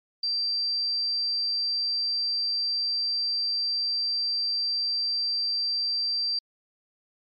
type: tone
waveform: sine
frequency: 4699 Hz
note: D8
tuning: in tune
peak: -24 dBFS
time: 0.23-6.39 s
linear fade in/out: 5 ms
effects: MP3 32 kbps